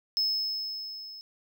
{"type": "tone with level ramp", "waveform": "triangle", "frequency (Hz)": 5200, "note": "E8", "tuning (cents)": -24, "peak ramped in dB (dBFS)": [-22, -41], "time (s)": [0.17, 1.21], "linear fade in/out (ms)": 0, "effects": []}